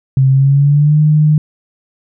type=tone with pitch glide; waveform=sine; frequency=133.3 to 152.24 Hz; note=C3 to D#3; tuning=+33 to -37 cents; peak=-6 dBFS; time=0.17-1.38 s; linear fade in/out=2 ms; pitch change=+230 cents; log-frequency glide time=0.3-0.99 s; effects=none